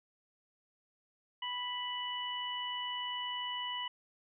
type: harmonic tone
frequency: 987 Hz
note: B5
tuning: 1 cent flat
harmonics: 1 / 2 / 3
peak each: -40 / -44 / -38 dBFS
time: 1.42-3.88 s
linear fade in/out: 5 ms
effects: none